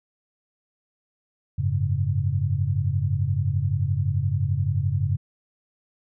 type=chord; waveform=sine; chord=F# suspended second; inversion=none; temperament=just; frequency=92.5 / 104.06 / 138.75 Hz; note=F#2 / G#2 / C#3; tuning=0 / +4 / +2 cents; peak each=-25 dBFS; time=1.58-5.17 s; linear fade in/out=10 ms; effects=none